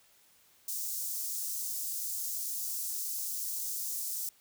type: high-pass noise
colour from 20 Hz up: white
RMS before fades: -36 dBFS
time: 0.68-4.29 s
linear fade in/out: 2 ms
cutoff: 5600 Hz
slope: 24 dB/octave
effects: white hiss -64 dBFS RMS until 4.4 s